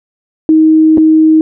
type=tone with dropouts; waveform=sine; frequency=315.2 Hz; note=D#4; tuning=23 cents sharp; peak=-3 dBFS; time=0.49-1.41 s; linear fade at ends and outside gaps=1 ms; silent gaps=0.974-0.98 s; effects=none